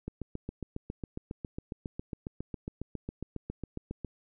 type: click train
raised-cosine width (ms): 3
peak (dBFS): -23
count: 30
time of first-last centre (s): 0.08-4.047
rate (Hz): 7.31
effects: none